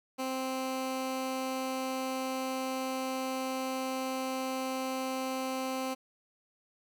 15% pulse tone, 261.6 Hz, C4, in tune, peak -26 dBFS, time 0.18-5.95 s, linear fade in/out 20 ms, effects none

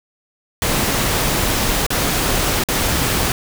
pink noise with dropouts, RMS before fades -18 dBFS, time 0.62-3.32 s, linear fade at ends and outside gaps 1 ms, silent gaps 1.865-1.904 / 2.637-2.686 s, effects none

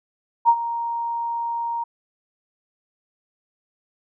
sine tone with ADSR envelope, 934 Hz, A#5, 3 cents sharp, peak -9 dBFS, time 0.45-1.84 s, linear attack 37 ms, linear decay 62 ms, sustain -14 dB, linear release 9 ms, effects none

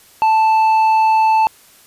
sine tone with tanh clipping, 880 Hz, A5, in tune, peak -11 dBFS, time 0.22-1.47 s, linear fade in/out 0 ms, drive 6 dB, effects white hiss -47 dBFS RMS until 1.86 s + resampled to 32000 Hz

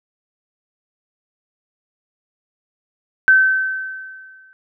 sine tone with exponential decay, 1538 Hz, G6, 33 cents flat, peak -6 dBFS, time 3.28-4.53 s, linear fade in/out 0 ms, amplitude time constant 270 ms, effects none

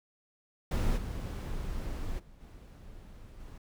brown noise with level steps, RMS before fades -28 / -36 / -54 / -49 / -46 dBFS, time 0.71-3.58 s, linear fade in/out 5 ms, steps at 0.96 / 2.18 / 2.4 / 3.39 s, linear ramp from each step 20 ms, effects none

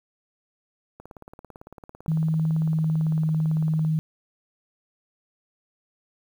click train, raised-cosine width 1 ms, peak -28 dBFS, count 52, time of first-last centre 1-3.849 s, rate 17.9 Hz
sine tone with pitch glide, 159.1 to 157.45 Hz, D#3 to D#3, +39 to +21 cents, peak -20 dBFS, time 2.08-3.99 s, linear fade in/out 0 ms, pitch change -18 cents, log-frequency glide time 2.54-3.27 s
effects 9-bit

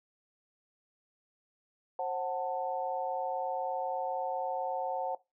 sine chord, F# diminished, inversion second, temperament just, 532.8 / 740 / 888 Hz, C5 / F#5 / A5, +31 / 0 / +16 cents, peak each -36 / -34 / -37 dBFS, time 1.99-5.15 s, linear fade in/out 2 ms, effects noise-tail reverb RT60 0.2 s tail -18 dB re dry

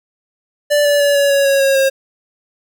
square tone with pitch steps, 586 / 578.9 / 572 / 565.1 / 558.2 / 551.5 / 544.9 / 538.3 Hz, D5 / D5 / D5 / C#5 / C#5 / C#5 / C#5 / C5, -4 / -25 / -46 / +33 / +12 / -9 / -30 / +49 cents, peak -11 dBFS, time 0.7-1.9 s, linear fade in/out 20 ms, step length 150 ms, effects none

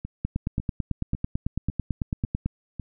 two click trains, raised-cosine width 5 ms, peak -13 / -20 dBFS, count 21 / 6, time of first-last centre 0.25-2.46 / 0.05-2.797 s, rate 9.05 / 1.82 Hz, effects none

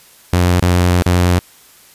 sawtooth tone with dropouts, 89 Hz, F2, 33 cents sharp, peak -6 dBFS, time 0.33-1.39 s, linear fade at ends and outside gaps 0 ms, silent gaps 0.599-0.625 / 1.022-1.062 s, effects white hiss -45 dBFS RMS until 1.94 s + resampled to 32000 Hz

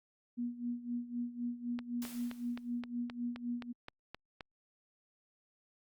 sine tone with tremolo, 240.7 Hz, B3, 44 cents flat, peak -33 dBFS, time 0.37-3.73 s, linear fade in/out 20 ms, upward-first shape sine, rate 3.9 Hz, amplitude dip 80%
click train, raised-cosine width 0.3 ms, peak -28 dBFS, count 11, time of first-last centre 1.79-4.408 s, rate 3.82 Hz
white noise with exponential decay, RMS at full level -46 dBFS, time 2.02-2.81 s, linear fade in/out 0 ms, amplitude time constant 170 ms
effects Opus 48 kbps

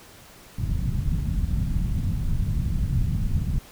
pink low-pass noise, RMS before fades -24 dBFS, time 0.58-3.59 s, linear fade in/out 5 ms, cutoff 180 Hz, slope 24 dB/octave, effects pink hiss -48 dBFS RMS until 3.71 s

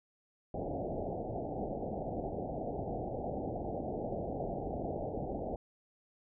white low-pass noise, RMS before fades -38 dBFS, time 0.54-5.56 s, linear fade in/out 2 ms, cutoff 790 Hz, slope 96 dB/octave, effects none

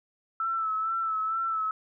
sine tone with vibrato, 1318.5 Hz, E6, in tune, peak -26 dBFS, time 0.4-1.71 s, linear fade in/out 2 ms, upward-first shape sine, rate 2.2 Hz, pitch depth 39 cents each way, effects none

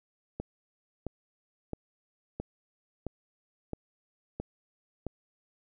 click train, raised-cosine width 2 ms, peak -21 dBFS, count 8, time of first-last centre 0.4-5.067 s, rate 1.5 Hz, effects none

